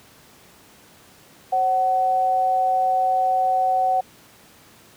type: tone pair together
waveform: sine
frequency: 536.2 / 750 Hz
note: C5 / F#5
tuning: +42 / +23 cents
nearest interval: tritone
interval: 581 cents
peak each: -27 / -17 dBFS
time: 1.52-4.01 s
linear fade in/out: 10 ms
effects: pink hiss -50 dBFS RMS until 4.96 s + high-pass 100 Hz 12 dB/octave